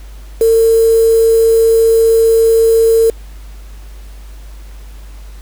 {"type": "tone with quantisation", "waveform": "sine", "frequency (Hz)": 452.6, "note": "A4", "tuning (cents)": 49, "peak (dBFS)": -6, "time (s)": [0.41, 3.1], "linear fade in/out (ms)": 2, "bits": 4, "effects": ["added 50 Hz sine -29 dBFS peak until 5.41 s", "pink hiss -44 dBFS RMS until 5.41 s"]}